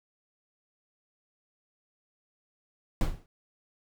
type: noise with exponential decay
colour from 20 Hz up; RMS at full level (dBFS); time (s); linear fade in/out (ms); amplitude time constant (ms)
brown; -20; 3.01-3.26; 1; 54
effects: none